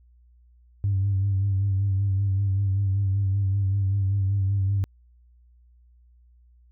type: tone with vibrato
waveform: sine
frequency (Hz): 98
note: G2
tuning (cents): 0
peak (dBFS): -19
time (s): 0.84-4.84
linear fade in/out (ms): 0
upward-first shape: sine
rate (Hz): 5.2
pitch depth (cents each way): 47
effects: tanh soft clip ceiling -16 dBFS + added 60 Hz sine -53 dBFS peak until 6.71 s